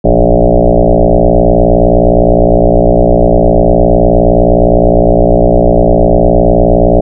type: tone with frequency modulation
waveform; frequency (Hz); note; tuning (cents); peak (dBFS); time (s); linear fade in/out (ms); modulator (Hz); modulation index
sine; 293.7; D4; 0; -3; 0.04-7.01; 10; 59.6; 6.4
effects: none